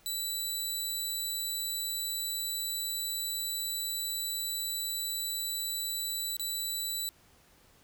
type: tone with dropouts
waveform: 15% pulse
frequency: 3962 Hz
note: B7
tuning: 5 cents sharp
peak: -25 dBFS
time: 0.06-7.09 s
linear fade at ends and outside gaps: 0 ms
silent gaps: 6.367-6.396 s
effects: pink hiss -62 dBFS RMS until 7.83 s